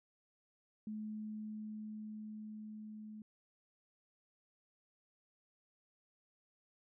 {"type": "tone with level ramp", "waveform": "sine", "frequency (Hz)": 214.4, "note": "A3", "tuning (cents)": -45, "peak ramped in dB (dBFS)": [-40, -47], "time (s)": [0.87, 3.22], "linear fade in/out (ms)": 2, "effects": []}